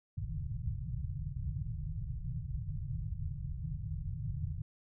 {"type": "low-pass noise", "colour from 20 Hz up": "white", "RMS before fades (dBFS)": -38, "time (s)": [0.17, 4.62], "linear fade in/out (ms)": 5, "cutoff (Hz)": 160, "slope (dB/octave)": 96, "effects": []}